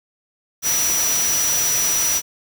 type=tone in noise; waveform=sine; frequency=5860 Hz; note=F#8; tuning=18 cents flat; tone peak=-18 dBFS; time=0.62-2.22 s; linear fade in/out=50 ms; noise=white; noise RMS=-23 dBFS; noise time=0.62-2.22 s; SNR=+2 dB; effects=none